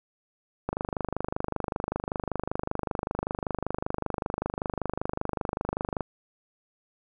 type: click train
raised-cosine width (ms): 1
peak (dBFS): -14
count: 135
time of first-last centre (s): 0.69-6.007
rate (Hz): 25.2
effects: none